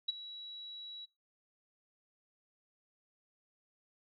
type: tone with ADSR envelope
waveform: sine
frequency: 3900 Hz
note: B7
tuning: 23 cents flat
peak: -28 dBFS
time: 0.08-1.06 s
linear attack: 10 ms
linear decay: 21 ms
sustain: -16 dB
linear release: 19 ms
effects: noise-tail reverb RT60 0.2 s tail -19 dB re dry